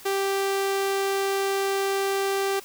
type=tone; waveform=sawtooth; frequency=392 Hz; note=G4; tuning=in tune; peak=-19 dBFS; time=0.05-2.6 s; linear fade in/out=10 ms; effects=white hiss -46 dBFS RMS until 2.64 s